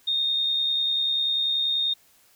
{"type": "tone with amplitude modulation", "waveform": "sine", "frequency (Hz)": 3681, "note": "A#7", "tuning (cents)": -23, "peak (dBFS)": -20, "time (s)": [0.07, 1.94], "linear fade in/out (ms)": 10, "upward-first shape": "sine", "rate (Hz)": 70.2, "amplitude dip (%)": 30, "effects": ["white hiss -59 dBFS RMS until 2.35 s"]}